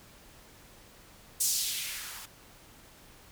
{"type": "noise with band-pass filter sweep", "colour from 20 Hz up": "violet", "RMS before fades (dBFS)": -33, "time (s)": [1.4, 2.26], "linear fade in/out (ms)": 10, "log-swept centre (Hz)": [7100, 840], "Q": 1.6, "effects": ["pink hiss -55 dBFS RMS until 3.31 s"]}